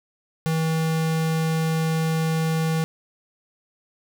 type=tone; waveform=square; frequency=160.8 Hz; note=E3; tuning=43 cents flat; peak=-21 dBFS; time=0.46-2.84 s; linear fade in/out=0 ms; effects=none